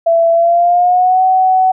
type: tone with pitch glide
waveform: sine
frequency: 668 to 749.8 Hz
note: E5 to F#5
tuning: +23 to +23 cents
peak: -7 dBFS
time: 0.06-1.72 s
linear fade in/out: 10 ms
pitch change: +200 cents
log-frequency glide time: 0.32-1.22 s
effects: none